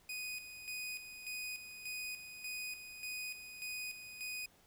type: tone with tremolo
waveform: sawtooth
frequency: 2489 Hz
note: D#7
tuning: in tune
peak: -37 dBFS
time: 0.09-4.46 s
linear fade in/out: 5 ms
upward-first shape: square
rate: 1.7 Hz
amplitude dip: 60%
effects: pink hiss -67 dBFS RMS until 4.66 s